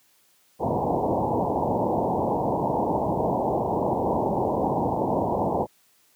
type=low-pass noise; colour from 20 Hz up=white; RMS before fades=-24 dBFS; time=0.59-5.67 s; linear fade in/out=50 ms; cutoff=960 Hz; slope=96 dB/octave; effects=white hiss -62 dBFS RMS until 6.15 s + high-pass 100 Hz 12 dB/octave